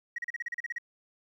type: tone bursts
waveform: sine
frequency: 1900 Hz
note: A#6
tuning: 33 cents sharp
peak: -30 dBFS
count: 11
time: 0.16-0.784 s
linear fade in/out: 5 ms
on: 24 ms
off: 36 ms
effects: tanh soft clip ceiling -28 dBFS + 11-bit